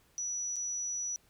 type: tone with dropouts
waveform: sine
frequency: 5890 Hz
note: F#8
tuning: 9 cents flat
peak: -33 dBFS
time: 0.18-1.16 s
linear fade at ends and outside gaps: 0 ms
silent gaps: 0.559-0.565 s
effects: pink hiss -67 dBFS RMS until 1.29 s